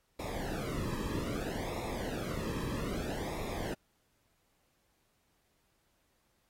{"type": "noise with flanger", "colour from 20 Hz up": "brown", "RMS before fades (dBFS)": -37, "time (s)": [0.19, 3.74], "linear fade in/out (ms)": 5, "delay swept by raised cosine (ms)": [0.65, 1.41], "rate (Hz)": 0.62, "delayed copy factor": -0.8, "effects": ["pink hiss -75 dBFS RMS until 6.49 s", "AAC 48 kbps"]}